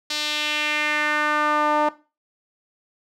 sawtooth tone with band-pass filter sweep, 300 Hz, D4, 37 cents sharp, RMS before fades -22 dBFS, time 0.1-1.89 s, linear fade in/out 5 ms, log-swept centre 4300 to 850 Hz, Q 2.3, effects noise-tail reverb RT60 0.3 s tail -17 dB re dry

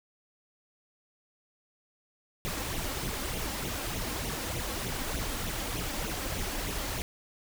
pink noise with flanger, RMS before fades -34 dBFS, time 2.45-7.02 s, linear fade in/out 0 ms, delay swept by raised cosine 0.3 to 3.8 ms, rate 3.3 Hz, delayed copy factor +0.65, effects none

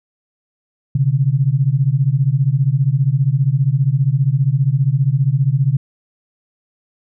sine beating tone pair, 128.7 / 143.7 Hz, C3 / D3, -28 / -37 cents, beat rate 15 Hz, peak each -15 dBFS, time 0.95-5.77 s, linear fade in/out 5 ms, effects none

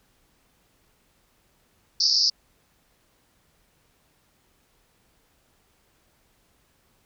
pink band-pass noise, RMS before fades -21 dBFS, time 2-2.3 s, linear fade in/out 5 ms, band 4600 to 5400 Hz, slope 96 dB/octave, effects pink hiss -65 dBFS RMS until 7.05 s

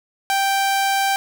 sawtooth tone, 784 Hz, G5, in tune, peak -13 dBFS, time 0.3-1.16 s, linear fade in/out 0 ms, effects none

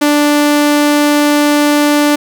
sawtooth tone, 293.7 Hz, D4, in tune, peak -4 dBFS, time 0.01-2.16 s, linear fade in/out 10 ms, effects none

